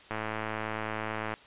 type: click train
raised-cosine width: 0.5 ms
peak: -18 dBFS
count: 135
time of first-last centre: 0.11-1.339 s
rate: 109 Hz
effects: white hiss -53 dBFS RMS until 1.46 s + resampled to 8000 Hz